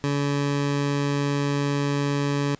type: tone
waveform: 20% pulse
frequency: 142.5 Hz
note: C#3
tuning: 48 cents sharp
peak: -17 dBFS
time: 0.04-2.55 s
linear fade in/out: 0 ms
effects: pink hiss -55 dBFS RMS until 2.59 s + resampled to 16000 Hz